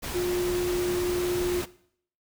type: tone in noise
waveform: sine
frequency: 356.1 Hz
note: F4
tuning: 34 cents sharp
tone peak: -24 dBFS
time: 0.14-1.62 s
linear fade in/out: 20 ms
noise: pink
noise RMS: -34 dBFS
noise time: 0.02-1.66 s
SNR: +7 dB
effects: noise-tail reverb RT60 0.6 s tail -18 dB re dry